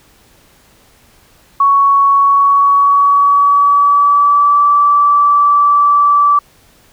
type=tone with pitch glide; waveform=sine; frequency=1114 to 1159.3 Hz; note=C#6 to D6; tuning=+8 to -23 cents; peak=-6 dBFS; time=1.6-6.39 s; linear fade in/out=5 ms; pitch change=+69 cents; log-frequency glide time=2.14-4.63 s; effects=pink hiss -48 dBFS RMS until 6.92 s